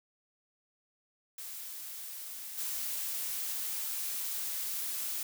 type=noise with level steps; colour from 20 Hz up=blue; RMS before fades=-43 / -36 dBFS; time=1.38-5.23 s; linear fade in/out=2 ms; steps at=2.57 s; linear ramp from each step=20 ms; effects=none